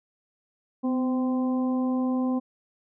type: harmonic tone with a mistuned harmonic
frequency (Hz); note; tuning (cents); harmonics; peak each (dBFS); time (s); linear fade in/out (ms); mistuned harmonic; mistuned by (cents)
258.9; C4; -18; 1 / 2 / 3 / 4; -23 / -34 / -38 / -39; 0.83-2.4; 20; 1; -34
effects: none